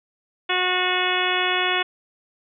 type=harmonic tone with a mistuned harmonic; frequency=364.6 Hz; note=F#4; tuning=25 cents flat; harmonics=1 / 2 / 3 / 4 / 5 / 6 / 7 / 8 / 9; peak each=-28 / -28 / -28 / -28 / -28 / -28 / -28 / -28 / -28 dBFS; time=0.49-1.83 s; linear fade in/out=10 ms; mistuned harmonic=9; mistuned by=+70 cents; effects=none